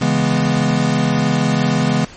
square chord, C# minor seventh, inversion none, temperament equal, 138.59 / 164.81 / 207.7 / 246.9 Hz, C#3 / E3 / G#3 / B3, 0 / 0 / 0 / 0 cents, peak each -20 dBFS, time 0.01-2.05 s, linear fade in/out 5 ms, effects pink hiss -39 dBFS RMS until 2.16 s + MP3 32 kbps

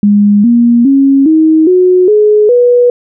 sine tone with pitch steps, 205.1 / 237 / 273.8 / 316.3 / 365.4 / 422.2 / 487.8 Hz, G#3 / A#3 / C#4 / D#4 / F#4 / G#4 / B4, -21 / +29 / -21 / +29 / -22 / +29 / -21 cents, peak -3 dBFS, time 0.03-2.9 s, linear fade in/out 2 ms, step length 410 ms, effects none

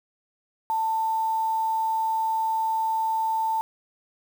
sine tone with quantisation, 890 Hz, A5, 20 cents sharp, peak -22 dBFS, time 0.7-3.61 s, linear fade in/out 0 ms, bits 7, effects none

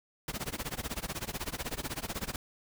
pink noise with tremolo, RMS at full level -34 dBFS, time 0.28-2.36 s, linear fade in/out 2 ms, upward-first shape sine, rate 16 Hz, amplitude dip 95%, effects none

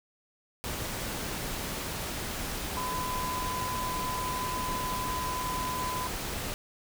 sine tone in noise, 1007 Hz, B5, 33 cents sharp, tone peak -32 dBFS, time 2.77-6.07 s, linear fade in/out 0 ms, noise pink, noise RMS -35 dBFS, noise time 0.64-6.54 s, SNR 0 dB, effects none

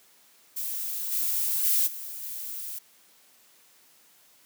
violet noise with level steps, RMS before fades -32 / -27 / -23 / -38 / -36 dBFS, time 0.56-2.79 s, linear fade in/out 10 ms, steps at 1.11 / 1.63 / 1.86 / 2.22 s, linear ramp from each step 20 ms, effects white hiss -59 dBFS RMS until 4.45 s + high-pass 150 Hz 12 dB/octave

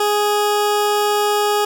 20% pulse tone, 415.3 Hz, G#4, in tune, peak -10 dBFS, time 0-1.65 s, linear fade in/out 5 ms, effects none

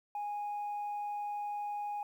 sine tone, 826 Hz, G#5, 10 cents flat, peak -33 dBFS, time 0.15-2.03 s, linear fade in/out 2 ms, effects tanh soft clip ceiling -33 dBFS + 11-bit

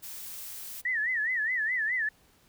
blue noise, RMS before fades -41 dBFS, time 0.02-0.82 s, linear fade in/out 20 ms
sine tone with vibrato, 1864.7 Hz, A#6, in tune, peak -26 dBFS, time 0.85-2.09 s, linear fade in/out 5 ms, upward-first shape sine, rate 4.8 Hz, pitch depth 160 cents each way
effects pink hiss -63 dBFS RMS until 2.48 s

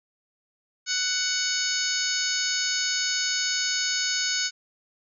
harmonic tone with a mistuned harmonic, 743 Hz, F#5, 7 cents sharp, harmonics 2 / 3 / 4 / 5 / 6 / 7 / 8 / 9, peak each -31 / -34 / -35 / -34 / -30 / -31 / -36 / -30 dBFS, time 0.86-4.51 s, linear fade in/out 50 ms, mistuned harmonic 8, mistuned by +47 cents, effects none

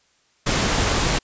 pink noise, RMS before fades -20 dBFS, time 0.46-1.19 s, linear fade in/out 10 ms, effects white hiss -62 dBFS RMS until 1.23 s + resampled to 16000 Hz

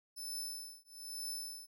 20% pulse tone with tremolo, 5274 Hz, E8, in tune, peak -33 dBFS, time 0.16-1.67 s, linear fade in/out 20 ms, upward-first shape triangle, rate 1.1 Hz, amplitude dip 100%, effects none

